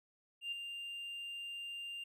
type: tone with ADSR envelope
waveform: triangle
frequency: 2794 Hz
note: F7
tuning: in tune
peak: -32 dBFS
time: 0.41-2.04 s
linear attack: 110 ms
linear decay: 8 ms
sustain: -8 dB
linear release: 7 ms
effects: tanh soft clip ceiling -34 dBFS